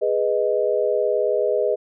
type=chord; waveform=sine; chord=G# minor; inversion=none; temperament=equal; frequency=415.3 / 493.9 / 622.3 Hz; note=G#4 / B4 / D#5; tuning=0 / 0 / 0 cents; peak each=-22 dBFS; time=0.01-1.76 s; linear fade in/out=20 ms; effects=none